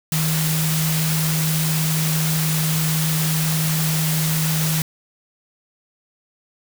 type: tone in noise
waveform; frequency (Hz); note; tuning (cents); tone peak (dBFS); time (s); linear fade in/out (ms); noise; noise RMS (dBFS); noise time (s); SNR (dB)
sine; 157.8; D#3; +25; -19; 0.12-4.82; 2; white; -24; 0.12-4.82; +2
effects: none

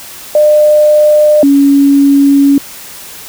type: tone pair in turn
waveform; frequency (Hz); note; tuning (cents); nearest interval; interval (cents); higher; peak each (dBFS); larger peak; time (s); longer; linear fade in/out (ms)
sine; 602 / 280; D5 / C#4; +43 / +18; octave + minor second; 1325; first; -3; neither; 0.35-1.43 / 1.43-2.58; second; 2
effects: white hiss -29 dBFS RMS until 3.28 s

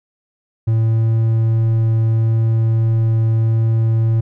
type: tone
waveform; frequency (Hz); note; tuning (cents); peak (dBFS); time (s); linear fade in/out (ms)
triangle; 112.6; A2; +40; -10; 0.67-4.21; 10
effects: none

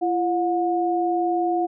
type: tone pair together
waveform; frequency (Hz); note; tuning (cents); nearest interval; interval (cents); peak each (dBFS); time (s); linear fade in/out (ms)
sine; 340.7 / 722; F4 / F#5; -43 / -43; octave + minor second; 1300; -22; 0.01-1.67; 20
effects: none

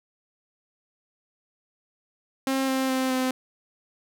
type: tone with pitch steps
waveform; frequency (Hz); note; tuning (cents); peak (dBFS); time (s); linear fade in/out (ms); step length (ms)
sawtooth; 267 / 263.9 / 260.9 / 257.9; C4 / C4 / C4 / C4; +35 / +15 / -5 / -25; -19; 2.47-3.31; 2; 210
effects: none

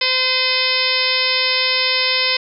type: harmonic tone with a mistuned harmonic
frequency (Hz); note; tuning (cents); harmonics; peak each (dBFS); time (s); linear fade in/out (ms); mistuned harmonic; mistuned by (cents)
514; C5; -31; 1 / 2 / 3 / 4 / 5 / 6 / 7 / 8 / 9 / 10; -27 / -28 / -31 / -22 / -23 / -24 / -24 / -25 / -25 / -21; 0.01-2.37; 5; 5; -20
effects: none

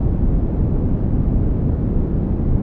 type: low-pass noise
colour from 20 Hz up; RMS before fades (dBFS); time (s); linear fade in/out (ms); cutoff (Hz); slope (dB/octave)
pink; -17; 0-2.62; 5; 250; 12
effects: none

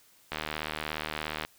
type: click train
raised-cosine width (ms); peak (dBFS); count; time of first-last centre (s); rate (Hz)
0.3; -16; 88; 0.32-1.45; 77
effects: white hiss -61 dBFS RMS until 1.58 s

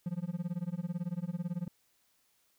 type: tone with tremolo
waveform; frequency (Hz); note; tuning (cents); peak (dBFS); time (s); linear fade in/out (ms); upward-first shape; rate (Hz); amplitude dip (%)
triangle; 174.61; F3; 0; -28; 0.06-1.68; 2; sine; 18; 100
effects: white hiss -72 dBFS RMS until 2.58 s

